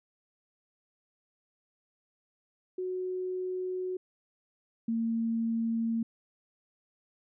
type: tone pair in turn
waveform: sine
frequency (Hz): 368.5 / 228.1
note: F#4 / A#3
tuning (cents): -7 / -37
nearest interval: minor sixth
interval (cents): 830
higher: first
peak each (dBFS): -31 / -27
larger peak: second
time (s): 2.78-3.97 / 4.88-6.03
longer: first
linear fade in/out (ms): 5
effects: none